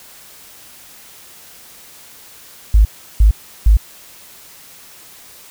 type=tone bursts; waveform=sine; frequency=52.7 Hz; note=G#1; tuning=26 cents sharp; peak=-5 dBFS; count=3; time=2.74-3.77 s; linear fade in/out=5 ms; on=110 ms; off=350 ms; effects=white hiss -41 dBFS RMS until 5.5 s